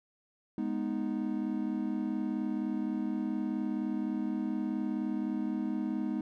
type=chord; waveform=triangle; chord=G# minor; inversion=none; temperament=equal; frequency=207.7 / 246.9 / 311.1 Hz; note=G#3 / B3 / D#4; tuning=0 / 0 / 0 cents; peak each=-33 dBFS; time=0.58-6.21 s; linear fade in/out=2 ms; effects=none